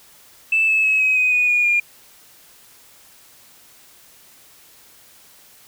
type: tone with pitch steps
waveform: sine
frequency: 2637 / 2604 / 2571 / 2538 / 2506 / 2475 / 2443 / 2413 Hz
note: E7 / E7 / E7 / D#7 / D#7 / D#7 / D#7 / D7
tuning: 0 / -22 / -44 / +34 / +12 / -10 / -32 / +46 cents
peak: -13 dBFS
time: 0.52-1.8 s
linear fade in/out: 5 ms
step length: 160 ms
effects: tanh soft clip ceiling -9 dBFS + white hiss -49 dBFS RMS until 5.67 s